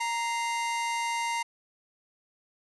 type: tone pair together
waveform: 45% pulse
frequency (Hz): 932.3 / 2084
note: A#5 / C7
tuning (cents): 0 / -7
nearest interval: octave + major second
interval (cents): 1393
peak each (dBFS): -29 / -34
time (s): 0-1.43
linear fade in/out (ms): 10
effects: resampled to 24000 Hz